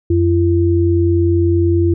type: tone pair together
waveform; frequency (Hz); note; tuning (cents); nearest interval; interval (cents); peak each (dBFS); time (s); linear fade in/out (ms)
sine; 89.56 / 340; F2 / F4; +44 / -46; octave + major seventh; 2310; -13; 0.1-1.94; 5
effects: none